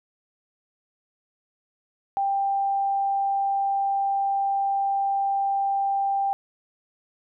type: tone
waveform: sine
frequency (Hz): 790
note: G5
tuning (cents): +13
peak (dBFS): -21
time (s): 2.17-6.33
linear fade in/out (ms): 0
effects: none